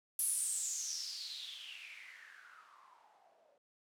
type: noise with low-pass filter sweep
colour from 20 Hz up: violet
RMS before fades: -43 dBFS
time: 0.19-3.58 s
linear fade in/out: 2 ms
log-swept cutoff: 11000 to 550 Hz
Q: 7.8
effects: none